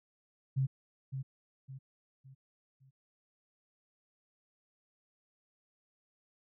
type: tone with echo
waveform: sine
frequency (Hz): 133.6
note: C3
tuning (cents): +36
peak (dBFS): -27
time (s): 0.56-0.67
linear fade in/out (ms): 20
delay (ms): 560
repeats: 4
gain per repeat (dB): -8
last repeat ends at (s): 2.91
effects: none